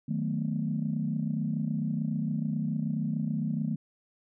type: chord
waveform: sine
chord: B dominant seventh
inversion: first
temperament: equal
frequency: 155.56 / 185 / 220 / 246.9 Hz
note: D#3 / F#3 / A3 / B3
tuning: 0 / 0 / 0 / 0 cents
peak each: -31 / -35 / -31 / -36 dBFS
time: 0.08-3.76 s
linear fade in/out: 10 ms
effects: tanh soft clip ceiling -18 dBFS